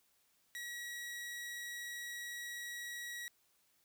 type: tone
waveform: sawtooth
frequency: 1917 Hz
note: A#6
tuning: 48 cents sharp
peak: -39 dBFS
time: 0.55-3.28 s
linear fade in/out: 0 ms
effects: white hiss -74 dBFS RMS until 3.84 s